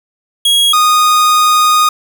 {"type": "tone pair in turn", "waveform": "45% pulse", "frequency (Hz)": [3300, 1236.1], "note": ["G#7", "D#6"], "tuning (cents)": [-12, -12], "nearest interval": "octave + perfect fourth", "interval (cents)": 1700, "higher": "first", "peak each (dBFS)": -7, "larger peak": "neither", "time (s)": [[0.45, 0.73], [0.73, 1.89]], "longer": "second", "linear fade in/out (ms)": 5, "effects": []}